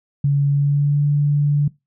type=tone with pitch glide; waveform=sine; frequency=141.7 to 145.43 Hz; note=C#3 to D3; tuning=+38 to -17 cents; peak=-13 dBFS; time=0.24-1.68 s; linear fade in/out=5 ms; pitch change=+45 cents; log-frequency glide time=0.49-1.04 s; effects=noise-tail reverb RT60 0.2 s tail -21 dB re dry